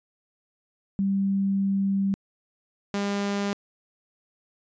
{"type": "tone pair in turn", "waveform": ["sine", "sawtooth"], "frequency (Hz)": [196, 201.3], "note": ["G3", "G3"], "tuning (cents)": [0, 46], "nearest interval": "unison", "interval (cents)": 46, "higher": "second", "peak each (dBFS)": -21, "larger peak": "neither", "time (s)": [[0.99, 2.14], [2.94, 3.53]], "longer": "first", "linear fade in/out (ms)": 0, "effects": ["resampled to 16000 Hz"]}